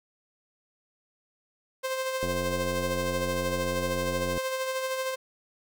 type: tone with tremolo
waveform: sawtooth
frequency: 523.3 Hz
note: C5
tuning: in tune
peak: -23 dBFS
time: 1.83-5.16 s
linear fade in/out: 20 ms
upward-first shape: sine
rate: 13 Hz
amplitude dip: 40%
type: click train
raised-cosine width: 2 ms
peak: -21 dBFS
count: 194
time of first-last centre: 2.23-4.377 s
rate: 89.9 Hz
effects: none